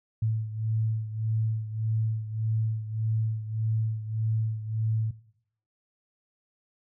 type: beating tone pair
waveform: sine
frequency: 110 / 111.7 Hz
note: A2 / A2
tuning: 0 / +27 cents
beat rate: 1.7 Hz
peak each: -26 / -32 dBFS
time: 0.22-5.11 s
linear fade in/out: 5 ms
effects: noise-tail reverb RT60 0.7 s tail -19 dB re dry